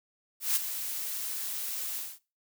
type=noise with ADSR envelope; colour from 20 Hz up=blue; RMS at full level=-25 dBFS; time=0.4-2.19 s; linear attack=160 ms; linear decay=19 ms; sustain=-10 dB; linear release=220 ms; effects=noise-tail reverb RT60 0.3 s tail -20 dB re dry